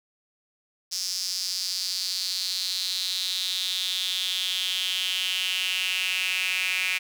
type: tone with high-pass filter sweep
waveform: sawtooth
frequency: 185 Hz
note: F#3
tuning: in tune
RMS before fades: -28 dBFS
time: 0.91-6.99 s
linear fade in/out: 20 ms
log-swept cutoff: 5300 to 2400 Hz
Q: 5.5
effects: none